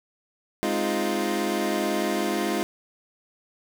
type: chord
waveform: 25% pulse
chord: F minor seventh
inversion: first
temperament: equal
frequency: 207.7 / 261.6 / 311.1 / 349.2 Hz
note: Ab3 / C4 / Eb4 / F4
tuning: 0 / 0 / 0 / 0 cents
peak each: -25 / -29 / -26 / -24 dBFS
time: 0.63-2.63 s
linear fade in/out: 0 ms
effects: none